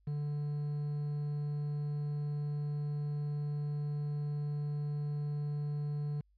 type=tone with quantisation; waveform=triangle; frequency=146.83 Hz; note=D3; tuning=in tune; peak=-31 dBFS; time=0.07-6.21 s; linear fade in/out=5 ms; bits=9; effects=added 50 Hz sine -66 dBFS peak until 6.37 s + low-pass 2000 Hz 12 dB/octave